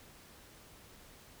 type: silence
effects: pink hiss -57 dBFS RMS until 1.4 s